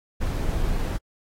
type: noise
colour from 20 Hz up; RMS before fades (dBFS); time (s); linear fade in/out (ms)
brown; -24; 0.2-0.98; 20
effects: AAC 48 kbps